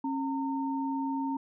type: tone pair together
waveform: sine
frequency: 271.7 / 914 Hz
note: C#4 / A#5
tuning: -35 / -34 cents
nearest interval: octave + major sixth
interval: 2101 cents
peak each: -30 / -34 dBFS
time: 0.04-1.37 s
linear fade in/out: 5 ms
effects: none